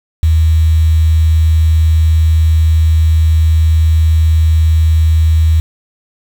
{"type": "tone with quantisation", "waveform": "sine", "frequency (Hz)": 79.8, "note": "D#2", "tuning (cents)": 44, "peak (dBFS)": -6, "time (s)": [0.23, 5.6], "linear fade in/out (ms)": 0, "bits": 5, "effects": []}